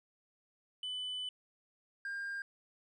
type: tone pair in turn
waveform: triangle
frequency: 3000 / 1603.5 Hz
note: F#7 / G6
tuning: +23 / +39 cents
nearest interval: major seventh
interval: 1084 cents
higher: first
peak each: -35 / -35 dBFS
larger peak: neither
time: 0.83-1.29 / 2.05-2.42 s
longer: first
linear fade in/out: 2 ms
effects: tanh soft clip ceiling -31 dBFS + resampled to 24000 Hz

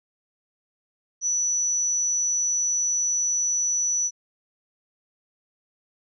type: tone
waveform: sine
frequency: 5930 Hz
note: F#8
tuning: 3 cents sharp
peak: -21 dBFS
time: 1.21-4.11 s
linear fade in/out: 50 ms
effects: none

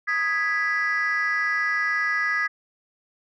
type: chord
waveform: sine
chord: G# minor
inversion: second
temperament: equal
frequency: 1244.5 / 1661.2 / 1975.5 Hz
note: D#6 / G#6 / B6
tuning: 0 / 0 / 0 cents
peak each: -27 / -23 / -23 dBFS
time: 0.07-2.48 s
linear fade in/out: 20 ms
effects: tanh soft clip ceiling -17 dBFS

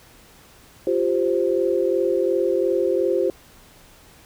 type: chord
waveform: sine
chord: F suspended second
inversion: none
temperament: equal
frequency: 349.2 / 392 / 523.3 Hz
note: F4 / G4 / C5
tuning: 0 / 0 / 0 cents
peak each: -22 / -22 / -22 dBFS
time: 0.87-3.3 s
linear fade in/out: 2 ms
effects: pink hiss -50 dBFS RMS until 4.25 s

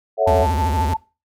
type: chord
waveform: sine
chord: F# minor seventh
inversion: first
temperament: equal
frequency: 440 / 554.4 / 659.3 / 740 Hz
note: A4 / C#5 / E5 / F#5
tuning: 0 / 0 / 0 / 0 cents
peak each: -21 / -18 / -16 / -21 dBFS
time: 0.17-0.47 s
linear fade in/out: 50 ms
type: tone with tremolo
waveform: sine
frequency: 880 Hz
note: A5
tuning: in tune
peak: -18 dBFS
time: 0.26-0.97 s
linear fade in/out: 10 ms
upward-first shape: sine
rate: 6 Hz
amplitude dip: 55%
type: tone with vibrato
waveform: square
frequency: 79.9 Hz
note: D#2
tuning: 47 cents sharp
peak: -19 dBFS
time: 0.27-0.94 s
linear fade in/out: 5 ms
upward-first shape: sine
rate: 13 Hz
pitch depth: 240 cents each way
effects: noise-tail reverb RT60 0.3 s tail -21 dB re dry + MP3 96 kbps

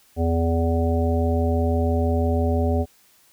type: harmonic tone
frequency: 83 Hz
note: E2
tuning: 12 cents sharp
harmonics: 1 / 3 / 5 / 7 / 9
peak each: -20 / -25 / -27 / -28 / -30 dBFS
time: 0.16-2.86 s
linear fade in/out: 50 ms
effects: white hiss -57 dBFS RMS until 3.32 s

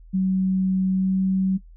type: tone with pitch glide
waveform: sine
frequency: 188.4 to 189.71 Hz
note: F#3 to F#3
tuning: +32 to +44 cents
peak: -18 dBFS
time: 0.13-1.58 s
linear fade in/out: 20 ms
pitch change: +12 cents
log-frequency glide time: 0.91-1.2 s
effects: noise-tail reverb RT60 0.1 s tail -18 dB re dry + added 41 Hz sine -43 dBFS peak until 1.76 s

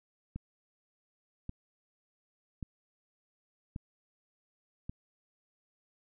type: click train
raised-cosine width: 5 ms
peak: -26 dBFS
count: 5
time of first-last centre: 0.36-4.895 s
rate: 0.882 Hz
effects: none

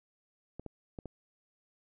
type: clicks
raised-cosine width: 2 ms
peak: -28 dBFS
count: 4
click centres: 0.596 / 0.663 / 0.988 / 1.057 s
effects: none

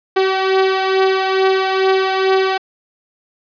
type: beating tone pair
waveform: sawtooth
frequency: 380.8 / 383.1 Hz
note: F#4 / G4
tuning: +50 / -40 cents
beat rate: 2.3 Hz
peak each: -10 / -15 dBFS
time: 0.16-2.58 s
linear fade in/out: 10 ms
effects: resampled to 11025 Hz + 8-bit

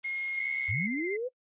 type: noise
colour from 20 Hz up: blue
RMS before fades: -42 dBFS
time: 0.03-0.72 s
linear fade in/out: 10 ms
type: tone with pitch glide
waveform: sine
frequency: 2147 to 2182 Hz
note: C7 to C#7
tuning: +44 to -28 cents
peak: -31 dBFS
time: 0.04-0.87 s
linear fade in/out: 10 ms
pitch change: +28 cents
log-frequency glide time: 0.39-0.44 s
type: tone with vibrato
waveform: sine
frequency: 2082 Hz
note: C7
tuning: 9 cents flat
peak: -34 dBFS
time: 0.37-1.17 s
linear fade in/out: 10 ms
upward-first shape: sine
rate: 15 Hz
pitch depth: 34 cents each way
type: linear sweep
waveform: sine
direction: up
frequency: 77.78 to 520 Hz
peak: -30 dBFS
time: 0.68-1.29 s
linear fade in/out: 20 ms
effects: noise-tail reverb RT60 0.1 s tail -23 dB re dry + resampled to 8000 Hz

